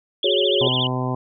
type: tone with vibrato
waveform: sine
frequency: 3200 Hz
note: G7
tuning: 35 cents sharp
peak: -20 dBFS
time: 0.23-0.87 s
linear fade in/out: 2 ms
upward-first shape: triangle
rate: 14 Hz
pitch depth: 230 cents each way
type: chord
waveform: sine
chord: F# suspended second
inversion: none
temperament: just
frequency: 370 / 416.2 / 555 Hz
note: F#4 / G#4 / C#5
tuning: 0 / +4 / +2 cents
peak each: -22 dBFS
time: 0.24-0.68 s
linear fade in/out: 5 ms
type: harmonic tone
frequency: 127.4 Hz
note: C3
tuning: 46 cents flat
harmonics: 1 / 2 / 3 / 4 / 5 / 6 / 7 / 8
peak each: -24 / -27 / -31 / -34 / -33 / -33 / -34 / -31 dBFS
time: 0.61-1.15 s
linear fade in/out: 2 ms
effects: none